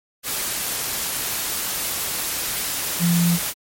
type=tone in noise; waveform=sine; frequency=171.5 Hz; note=F3; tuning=31 cents flat; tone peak=-15 dBFS; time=2.99-3.39 s; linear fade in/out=50 ms; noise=white; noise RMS=-25 dBFS; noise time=0.23-3.54 s; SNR=+7 dB; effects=MP3 64 kbps